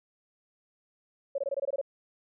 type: tone bursts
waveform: sine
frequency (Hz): 554.4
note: C#5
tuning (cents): 0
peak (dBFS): -27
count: 9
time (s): 1.35-1.814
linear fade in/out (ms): 5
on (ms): 32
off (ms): 22
effects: none